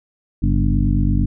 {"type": "harmonic tone with a mistuned harmonic", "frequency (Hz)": 49, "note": "G1", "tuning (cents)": 0, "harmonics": [1, 2, 3, 4, 5, 6], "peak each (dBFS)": [-17, -20, -22, -23, -24, -25], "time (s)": [0.42, 1.26], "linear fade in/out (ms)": 10, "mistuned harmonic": 3, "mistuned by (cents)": -96, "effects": []}